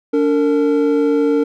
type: tone pair together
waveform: triangle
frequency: 287.7 / 456.7 Hz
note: D4 / A#4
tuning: -36 / -36 cents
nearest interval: minor sixth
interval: 800 cents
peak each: -13 dBFS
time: 0.13-1.44 s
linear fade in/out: 10 ms
effects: none